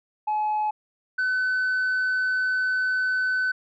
sine tone pair in turn, 851 / 1511.1 Hz, G#5 / F#6, +42 / +36 cents, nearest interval minor seventh, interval 994 cents, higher second, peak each -20 / -19 dBFS, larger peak second, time 0.27-0.71 / 1.18-3.52 s, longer second, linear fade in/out 10 ms, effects tanh soft clip ceiling -20 dBFS

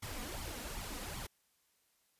pink noise with flanger, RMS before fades -43 dBFS, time 0.02-1.27 s, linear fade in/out 10 ms, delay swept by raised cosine 0.89 to 4.19 ms, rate 2.6 Hz, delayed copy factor +0.7, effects white hiss -75 dBFS RMS until 2.19 s + resampled to 32000 Hz

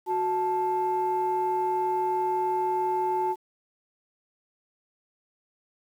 sine tone pair together, 368.2 / 877 Hz, F#4 / A5, -8 / -6 cents, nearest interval octave + minor third, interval 1502 cents, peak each -27 / -24 dBFS, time 0.06-3.36 s, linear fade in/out 50 ms, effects tanh soft clip ceiling -18 dBFS + 9-bit

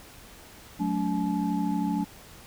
sine tone cluster, 183.7 / 216.7 / 285.4 / 857 Hz, F#3 / A3 / D4 / A5, -12 / -26 / -49 / -46 cents, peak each -29 / -30 / -29 / -34 dBFS, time 0.79-2.05 s, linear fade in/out 20 ms, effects pink hiss -49 dBFS RMS until 2.46 s

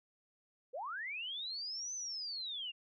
sine linear two-way sweep, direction up then down, 448.5 to 6200 to 2739 Hz, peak -39 dBFS, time 0.73-2.72 s, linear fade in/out 20 ms, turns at 1.94 s, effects none

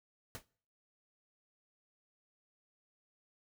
pink noise with exponential decay, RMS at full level -41 dBFS, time 0.35-0.45 s, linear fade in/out 0 ms, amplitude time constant 21 ms, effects noise-tail reverb RT60 0.5 s tail -22 dB re dry

